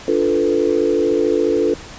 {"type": "chord", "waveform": "sine", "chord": "B half-diminished seventh", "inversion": "first", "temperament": "equal", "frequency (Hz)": [293.7, 349.2, 440, 493.9], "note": ["D4", "F4", "A4", "B4"], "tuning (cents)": [0, 0, 0, 0], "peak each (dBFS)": [-21, -19, -17, -21], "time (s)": [0.08, 1.74], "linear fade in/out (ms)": 2, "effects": ["pink hiss -36 dBFS RMS until 1.98 s", "resampled to 16000 Hz"]}